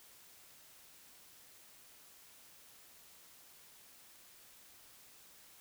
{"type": "silence", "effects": ["white hiss -60 dBFS RMS until 5.6 s"]}